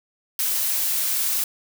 blue noise, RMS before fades -23 dBFS, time 0.39-1.44 s, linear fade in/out 2 ms, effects none

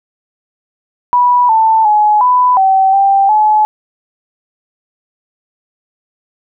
sine tone with pitch steps, 980 / 887 / 844 / 996 / 768 / 787 / 854 Hz, B5 / A5 / G#5 / B5 / G5 / G5 / G#5, -14 / +14 / +28 / +14 / -36 / +7 / +48 cents, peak -6 dBFS, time 1.13-3.65 s, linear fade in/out 0 ms, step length 360 ms, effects none

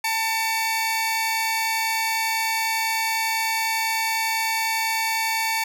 sawtooth tone pair together, 894 / 2260 Hz, A5 / C#7, +27 / +33 cents, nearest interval octave + major third, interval 1606 cents, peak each -20 / -22 dBFS, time 0.04-5.64 s, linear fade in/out 5 ms, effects none

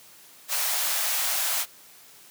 white high-pass noise, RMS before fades -26 dBFS, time 0.48-1.66 s, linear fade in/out 50 ms, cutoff 560 Hz, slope 48 dB/octave, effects white hiss -51 dBFS RMS until 2.3 s + high-pass 100 Hz 12 dB/octave

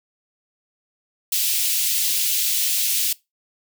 white high-pass noise, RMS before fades -21 dBFS, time 1.32-3.13 s, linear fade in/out 5 ms, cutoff 2600 Hz, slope 24 dB/octave, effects noise-tail reverb RT60 0.2 s tail -21 dB re dry

